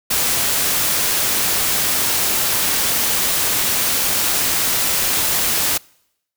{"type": "noise", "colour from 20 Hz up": "white", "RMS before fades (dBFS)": -18, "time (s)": [0.1, 5.78], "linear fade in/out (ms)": 10, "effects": ["noise-tail reverb RT60 0.8 s tail -26 dB re dry"]}